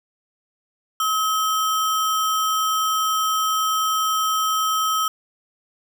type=tone with sample-and-hold; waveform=sine; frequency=1281 Hz; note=E6; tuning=50 cents flat; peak=-18 dBFS; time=1-5.08 s; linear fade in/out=2 ms; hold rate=4410 Hz; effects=none